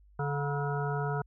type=harmonic tone with a mistuned harmonic; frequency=143.7 Hz; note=D3; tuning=37 cents flat; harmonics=1 / 3 / 5 / 7 / 9 / 10; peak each=-31 / -36 / -38 / -39 / -41 / -41 dBFS; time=0.19-1.22 s; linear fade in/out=5 ms; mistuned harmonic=7; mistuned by=-77 cents; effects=added 50 Hz sine -56 dBFS peak until 1.26 s

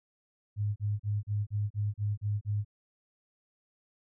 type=tone bursts; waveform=sine; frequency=103.83 Hz; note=G#2; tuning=in tune; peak=-27 dBFS; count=9; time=0.56-2.648 s; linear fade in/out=50 ms; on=200 ms; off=36 ms; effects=none

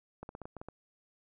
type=clicks; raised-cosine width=1 ms; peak=-29 dBFS; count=8; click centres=0.23 / 0.291 / 0.351 / 0.417 / 0.455 / 0.567 / 0.615 / 0.686 s; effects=none

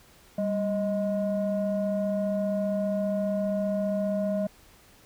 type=tone pair together; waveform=sine; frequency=197 / 626 Hz; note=G3 / D#5; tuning=+9 / +10 cents; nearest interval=octave + minor sixth; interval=2001 cents; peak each=-26 dBFS; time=0.38-4.47 s; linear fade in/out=5 ms; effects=tanh soft clip ceiling -20 dBFS + pink hiss -56 dBFS RMS until 5.05 s

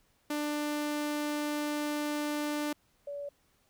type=tone pair in turn; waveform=sawtooth / sine; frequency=296.5 / 572.1 Hz; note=D4 / D5; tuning=+17 / -45 cents; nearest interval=major seventh; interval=1138 cents; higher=second; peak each=-27 / -36 dBFS; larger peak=first; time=0.3-2.73 / 3.07-3.29 s; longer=first; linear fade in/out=5 ms; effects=pink hiss -70 dBFS RMS until 3.69 s

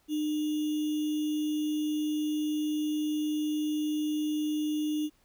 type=tone with sample-and-hold; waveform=sine; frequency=303.2 Hz; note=D#4; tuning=45 cents flat; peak=-27 dBFS; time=0.08-5.1 s; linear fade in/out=50 ms; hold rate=3150 Hz; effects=pink hiss -68 dBFS RMS until 5.24 s

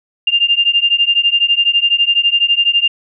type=beating tone pair; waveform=sine; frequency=2794 / 2806 Hz; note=F7 / F7; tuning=0 / +8 cents; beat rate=12 Hz; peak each=-13 dBFS; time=0.27-2.88 s; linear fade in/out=5 ms; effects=none

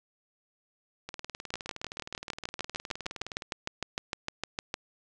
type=two click trains; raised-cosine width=0.2 ms; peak=-14 / -21 dBFS; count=22 / 46; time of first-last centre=1.54-4.741 / 1.09-3.422 s; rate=6.56 / 19.3 Hz; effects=resampled to 24000 Hz + 8-bit

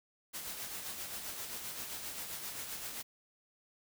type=noise with tremolo; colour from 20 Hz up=white; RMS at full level=-41 dBFS; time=0.33-3.03 s; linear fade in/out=20 ms; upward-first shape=sine; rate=7.6 Hz; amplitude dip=40%; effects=none

